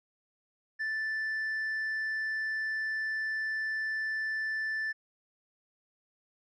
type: tone with tanh clipping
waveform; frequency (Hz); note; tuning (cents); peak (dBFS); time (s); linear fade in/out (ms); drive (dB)
sine; 1760; A6; 0; -31; 0.79-4.93; 20; 2
effects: none